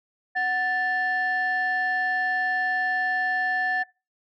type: tone pair together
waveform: sine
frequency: 740 / 1760 Hz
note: F#5 / A6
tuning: 0 / 0 cents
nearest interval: octave + minor third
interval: 1500 cents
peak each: -25 / -22 dBFS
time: 0.35-3.84 s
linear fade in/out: 20 ms
effects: noise-tail reverb RT60 0.3 s tail -24 dB re dry + tanh soft clip ceiling -18 dBFS